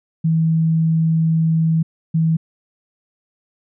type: tone pair in turn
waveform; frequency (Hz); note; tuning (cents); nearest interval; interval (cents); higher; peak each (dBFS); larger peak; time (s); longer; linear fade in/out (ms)
sine; 161.8 / 161.8; E3 / E3; -32 / -32; unison; 0; neither; -13; neither; 0.24-1.83 / 2.14-2.37; first; 10
effects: none